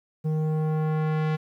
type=tone with low-pass filter sweep; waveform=square; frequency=155.56 Hz; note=D#3; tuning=in tune; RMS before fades=-25 dBFS; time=0.24-1.37 s; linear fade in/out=20 ms; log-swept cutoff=420 to 2800 Hz; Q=0.78; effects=10-bit